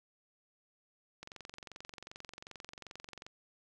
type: click train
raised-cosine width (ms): 0.2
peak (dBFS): -29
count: 47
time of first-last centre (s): 1.23-3.265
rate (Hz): 22.6
effects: none